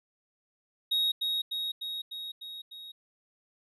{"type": "tone with echo", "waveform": "triangle", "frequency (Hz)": 3769, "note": "A#7", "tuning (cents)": 18, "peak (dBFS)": -23, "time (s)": [0.91, 1.12], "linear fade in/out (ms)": 10, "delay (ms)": 300, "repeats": 6, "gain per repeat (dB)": -3, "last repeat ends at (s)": 2.92, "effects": ["resampled to 32000 Hz"]}